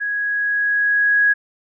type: tone with level ramp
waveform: sine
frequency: 1661.2 Hz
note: G#6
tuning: in tune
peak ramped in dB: -20 to -11 dBFS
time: 0-1.34 s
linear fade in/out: 20 ms
effects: none